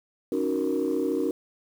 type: chord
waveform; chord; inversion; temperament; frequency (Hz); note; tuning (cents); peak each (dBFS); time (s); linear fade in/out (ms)
sine; D# minor seventh; third; equal; 277.2 / 311.1 / 370 / 466.2; C#4 / D#4 / F#4 / A#4; 0 / 0 / 0 / 0; -28; 0.32-1.31; 2
effects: tanh soft clip ceiling -17 dBFS + 8-bit